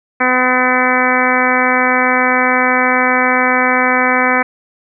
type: harmonic tone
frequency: 253.2 Hz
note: B3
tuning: 43 cents sharp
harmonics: 1 / 2 / 3 / 4 / 5 / 6 / 7 / 8 / 9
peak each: -19 / -19 / -19 / -19 / -19 / -19 / -19 / -19 / -19 dBFS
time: 0.2-4.43 s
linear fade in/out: 10 ms
effects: none